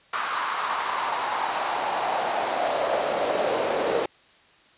brown noise with high-pass filter sweep, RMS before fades -26 dBFS, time 0.13-4.06 s, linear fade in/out 5 ms, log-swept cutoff 1200 to 490 Hz, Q 3.3, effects white hiss -56 dBFS RMS until 4.77 s + resampled to 8000 Hz

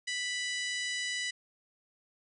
harmonic tone, 987.8 Hz, B5, in tune, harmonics 2 / 3 / 4 / 5 / 6 / 7 / 8 / 9, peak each -35 / -39 / -41 / -43 / -45 / -46 / -47 / -48 dBFS, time 0.07-1.31 s, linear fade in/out 10 ms, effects none

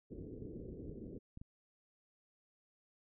white low-pass noise, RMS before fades -48 dBFS, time 0.1-1.19 s, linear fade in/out 20 ms, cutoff 450 Hz, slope 48 dB/octave
clicks, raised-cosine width 5 ms, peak -37 dBFS, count 6, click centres 0.423 / 0.455 / 0.601 / 0.895 / 1.374 / 1.415 s
effects none

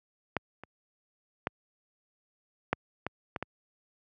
clicks, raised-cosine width 0.5 ms, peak -13 / -28 / -13 / -10 / -17 / -18 / -18 dBFS, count 7, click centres 0.367 / 0.636 / 1.471 / 2.73 / 3.066 / 3.362 / 3.426 s, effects high-pass 80 Hz 12 dB/octave

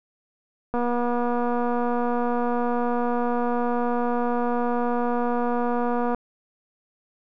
click train, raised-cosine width 1 ms, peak -13 dBFS, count 1304, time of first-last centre 0.74-6.147 s, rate 241 Hz, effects none

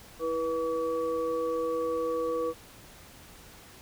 sine tone cluster, 327.1 / 487.6 / 1139 Hz, E4 / B4 / C#6, -13 / -22 / +47 cents, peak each -36 / -28 / -36 dBFS, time 0.19-2.54 s, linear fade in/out 50 ms, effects pink hiss -51 dBFS RMS until 3.81 s

